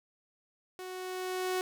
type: tone with level ramp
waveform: sawtooth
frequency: 369.5 Hz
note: F#4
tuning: 2 cents flat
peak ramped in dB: -37 to -25 dBFS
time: 0.79-1.61 s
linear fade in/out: 0 ms
effects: none